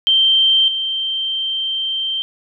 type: tone with level steps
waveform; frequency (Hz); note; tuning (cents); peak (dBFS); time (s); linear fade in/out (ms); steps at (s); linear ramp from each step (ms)
sine; 3136; G7; 0; -10 / -18; 0.07-2.22; 0; 0.68; 2
effects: none